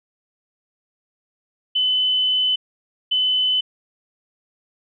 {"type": "tone bursts at uneven times", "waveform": "sine", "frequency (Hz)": 3021, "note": "F#7", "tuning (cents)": 35, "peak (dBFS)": -16, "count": 2, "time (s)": [[1.75, 2.56], [3.11, 3.61]], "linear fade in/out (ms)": 10, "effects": []}